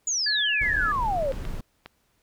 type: exponential sweep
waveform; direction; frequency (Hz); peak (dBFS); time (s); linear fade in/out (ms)
sine; down; 7040 to 516; -23; 0.07-1.32; 5
type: tone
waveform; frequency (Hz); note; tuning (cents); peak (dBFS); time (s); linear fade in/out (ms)
sine; 1702; G#6; +42; -25; 0.26-0.92; 5
type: noise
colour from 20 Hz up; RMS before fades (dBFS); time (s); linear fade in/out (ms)
brown; -32; 0.61-1.61; 5
type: clicks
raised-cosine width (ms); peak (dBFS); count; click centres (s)
0.3; -23; 3; 1.322 / 1.452 / 1.86
effects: pink hiss -69 dBFS RMS until 2.22 s